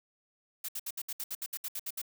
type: noise bursts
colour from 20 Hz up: blue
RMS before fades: -37 dBFS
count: 13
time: 0.64-2.017 s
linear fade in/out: 5 ms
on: 45 ms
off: 66 ms
effects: none